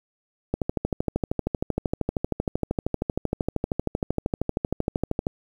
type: click train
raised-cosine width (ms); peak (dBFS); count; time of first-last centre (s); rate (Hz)
2; -10; 62; 0.54-5.269; 12.9
effects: 8-bit